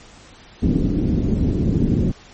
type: low-pass noise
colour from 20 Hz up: white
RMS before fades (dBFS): -18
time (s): 0.62-2.12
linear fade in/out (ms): 10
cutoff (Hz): 290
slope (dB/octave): 24
effects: pink hiss -45 dBFS RMS until 2.33 s + MP3 32 kbps